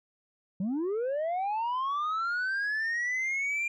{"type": "linear sweep", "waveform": "sine", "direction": "up", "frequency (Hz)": [176.3, 2400], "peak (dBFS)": -25, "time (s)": [0.6, 3.68], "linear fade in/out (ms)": 5, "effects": ["tanh soft clip ceiling -27 dBFS"]}